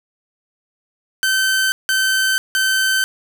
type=tone bursts; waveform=sawtooth; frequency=1540 Hz; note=G6; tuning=31 cents flat; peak=-11 dBFS; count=3; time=1.23-3.04 s; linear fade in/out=0 ms; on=490 ms; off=170 ms; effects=none